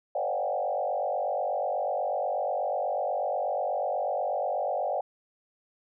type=tone with frequency modulation; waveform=sine; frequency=659.3 Hz; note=E5; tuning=in tune; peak=-26 dBFS; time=0.15-5.01 s; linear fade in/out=5 ms; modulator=48.2 Hz; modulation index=2.8; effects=none